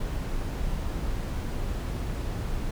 brown noise, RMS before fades -30 dBFS, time 0-2.71 s, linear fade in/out 5 ms, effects none

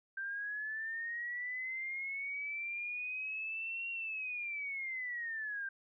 sine linear two-way sweep, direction up then down, 1568 to 2755 to 1568 Hz, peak -37 dBFS, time 0.17-5.69 s, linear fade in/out 5 ms, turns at 3.9 s, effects none

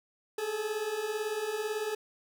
40% pulse beating tone pair, 415.2 / 433.2 Hz, G#4 / A4, 0 / -27 cents, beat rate 18 Hz, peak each -36 / -32 dBFS, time 0.38-1.95 s, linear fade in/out 5 ms, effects none

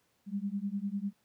sine beating tone pair, 195.5 / 205.5 Hz, G3 / G#3, -4 / -18 cents, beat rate 10 Hz, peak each -35 / -35 dBFS, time 0.26-1.13 s, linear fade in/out 50 ms, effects pink hiss -73 dBFS RMS until 1.24 s + high-pass 100 Hz 12 dB/octave

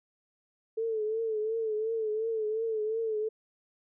sine tone with vibrato, 440.3 Hz, A4, 1 cent sharp, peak -28 dBFS, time 0.77-3.29 s, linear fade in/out 10 ms, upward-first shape triangle, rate 2.8 Hz, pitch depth 73 cents each way, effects none

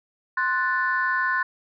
sine chord, F# diminished, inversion second, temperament equal, 1046.5 / 1480 / 1760 Hz, C6 / F#6 / A6, 0 / 0 / 0 cents, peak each -25 / -24 / -25 dBFS, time 0.37-1.43 s, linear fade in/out 5 ms, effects tanh soft clip ceiling -12 dBFS

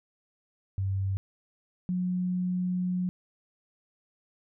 sine tone pair in turn, 96.7 / 181.23 Hz, G2 / F#3, -23 / -36 cents, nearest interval major seventh, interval 1087 cents, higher second, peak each -26 dBFS, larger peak neither, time 0.78-1.17 / 1.89-3.09 s, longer second, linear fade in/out 0 ms, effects none

